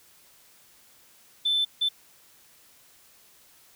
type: tone bursts at uneven times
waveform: sine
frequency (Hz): 3527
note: A7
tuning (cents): +3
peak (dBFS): -20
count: 2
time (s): 1.45-1.65 / 1.81-1.89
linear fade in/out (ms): 10
effects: tanh soft clip ceiling -18 dBFS + white hiss -57 dBFS RMS until 3.75 s